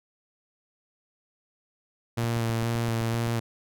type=tone with vibrato; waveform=sawtooth; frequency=115.6 Hz; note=A#2; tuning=14 cents flat; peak=-21 dBFS; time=2.17-3.4 s; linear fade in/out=10 ms; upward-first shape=square; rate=2.1 Hz; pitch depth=17 cents each way
type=click train; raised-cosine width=5 ms; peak=-27 dBFS; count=9; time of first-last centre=2.24-3.272 s; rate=7.75 Hz
effects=none